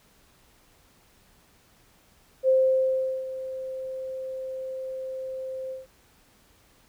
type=tone with ADSR envelope; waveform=sine; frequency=523.3 Hz; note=C5; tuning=in tune; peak=-16 dBFS; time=2.43-5.87 s; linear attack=53 ms; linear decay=760 ms; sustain=-15 dB; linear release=160 ms; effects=pink hiss -60 dBFS RMS until 6.88 s